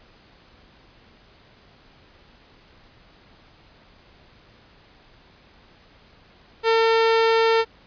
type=tone; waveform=sawtooth; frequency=452.2 Hz; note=A4; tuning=47 cents sharp; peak=-12 dBFS; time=6.63-7.65 s; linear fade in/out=50 ms; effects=pink hiss -53 dBFS RMS until 7.86 s + resampled to 11025 Hz